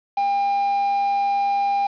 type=tone; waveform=triangle; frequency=801 Hz; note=G5; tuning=37 cents sharp; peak=-16 dBFS; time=0.17-1.87 s; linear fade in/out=5 ms; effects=resampled to 11025 Hz + 7-bit